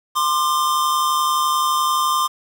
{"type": "tone pair together", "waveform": "square", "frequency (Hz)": [1046.5, 1198.1], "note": ["C6", "D6"], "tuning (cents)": [0, 34], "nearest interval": "major second", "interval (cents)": 234, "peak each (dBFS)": -20, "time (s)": [0.15, 2.28], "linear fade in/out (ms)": 20, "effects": ["7-bit"]}